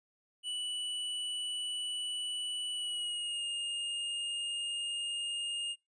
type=tone with pitch glide; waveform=square; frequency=2960 to 2835 Hz; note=F#7 to F7; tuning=0 to +25 cents; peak=-35 dBFS; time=0.43-5.76 s; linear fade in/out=50 ms; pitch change=-75 cents; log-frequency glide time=2.73-3.44 s; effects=noise-tail reverb RT60 0.2 s tail -25 dB re dry + resampled to 22050 Hz